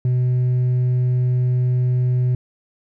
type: tone with hard clipping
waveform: triangle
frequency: 125.3 Hz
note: B2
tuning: 25 cents sharp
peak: -14 dBFS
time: 0.05-2.35 s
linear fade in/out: 2 ms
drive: 1 dB
effects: none